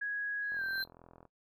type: tone with pitch glide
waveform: sine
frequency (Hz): 1661.2 to 1568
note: G#6 to G6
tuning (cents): 0 to 0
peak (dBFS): -33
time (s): 0.01-0.83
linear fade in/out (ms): 10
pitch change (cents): -100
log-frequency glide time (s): 0.55-0.62
type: tone with exponential growth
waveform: square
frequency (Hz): 4110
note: C8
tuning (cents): -32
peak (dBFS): -36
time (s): 0.42-0.84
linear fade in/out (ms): 1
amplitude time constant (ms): 90
type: click train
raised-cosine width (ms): 1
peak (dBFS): -40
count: 32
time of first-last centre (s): 0.52-1.253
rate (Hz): 42.3
effects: noise-tail reverb RT60 0.1 s tail -19 dB re dry